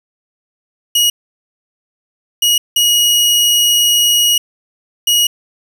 sawtooth tone bursts at uneven times, 2897 Hz, F#7, 37 cents flat, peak -6 dBFS, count 4, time 0.95-1.1 / 2.42-2.58 / 2.76-4.38 / 5.07-5.27 s, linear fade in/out 5 ms, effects none

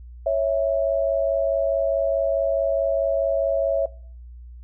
sine tone pair together, 553.3 / 658 Hz, C#5 / E5, -3 / -3 cents, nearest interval minor third, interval 300 cents, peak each -21 dBFS, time 0.26-3.86 s, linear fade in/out 5 ms, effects noise-tail reverb RT60 0.5 s tail -21 dB re dry + added 60 Hz sine -38 dBFS peak until 4.63 s

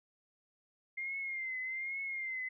sine tone with vibrato, 2106 Hz, C7, 11 cents sharp, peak -36 dBFS, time 0.97-2.49 s, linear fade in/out 10 ms, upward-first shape triangle, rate 1.2 Hz, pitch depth 74 cents each way, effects none

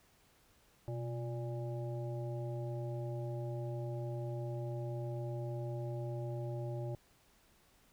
harmonic tone with a mistuned harmonic, 117.6 Hz, A#2, 16 cents sharp, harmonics 1 / 3 / 5 / 7, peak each -38 / -45 / -46 / -53 dBFS, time 0.88-6.95 s, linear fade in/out 0 ms, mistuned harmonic 1, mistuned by +97 cents, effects pink hiss -68 dBFS RMS until 7.92 s

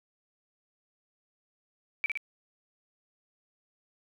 sine tone with echo, 2318 Hz, D7, 23 cents flat, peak -25 dBFS, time 2.04-2.06 s, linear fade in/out 0 ms, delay 57 ms, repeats 2, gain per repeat -3 dB, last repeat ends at 2.174 s, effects none

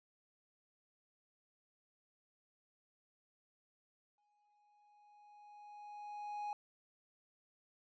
triangle tone with exponential growth, 830.6 Hz, G#5, in tune, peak -36 dBFS, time 4.18-6.53 s, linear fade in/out 1 ms, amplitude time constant 510 ms, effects resampled to 16000 Hz

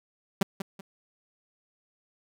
sawtooth tone with echo, 194.4 Hz, G3, 14 cents flat, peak -16 dBFS, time 0.41-0.43 s, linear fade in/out 5 ms, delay 190 ms, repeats 2, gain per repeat -10 dB, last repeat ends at 0.81 s, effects none

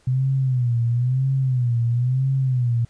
sine tone with vibrato, 125.6 Hz, B2, 30 cents sharp, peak -17 dBFS, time 0.07-2.85 s, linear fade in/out 5 ms, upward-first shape sine, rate 1 Hz, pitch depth 120 cents each way, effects pink hiss -59 dBFS RMS until 2.89 s + resampled to 22050 Hz

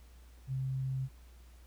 sine tone, 132.3 Hz, C3, 20 cents sharp, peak -32 dBFS, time 0.47-1.09 s, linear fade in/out 50 ms, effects added 60 Hz sine -53 dBFS peak until 1.66 s + pink hiss -65 dBFS RMS until 1.66 s

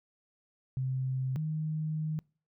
sine tone pair in turn, 130.81 / 155.56 Hz, C3 / D#3, 0 / 0 cents, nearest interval minor third, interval 300 cents, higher second, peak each -29 / -30 dBFS, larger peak first, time 0.77-1.36 / 1.36-2.19 s, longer second, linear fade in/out 0 ms, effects noise-tail reverb RT60 0.4 s tail -26 dB re dry

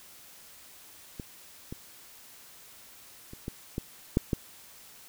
clicks, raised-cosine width 3 ms, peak -24 / -24 / -30 / -21 / -18 / -9 / -13 dBFS, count 7, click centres 1.198 / 1.725 / 3.334 / 3.481 / 3.781 / 4.171 / 4.332 s, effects white hiss -52 dBFS RMS until 5.08 s

